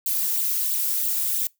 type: noise with flanger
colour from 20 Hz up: violet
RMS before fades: -24 dBFS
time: 0.06-1.47 s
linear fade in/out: 2 ms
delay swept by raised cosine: 0.24 to 2.94 ms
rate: 3 Hz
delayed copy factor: +0.85
effects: noise-tail reverb RT60 0.2 s tail -24 dB re dry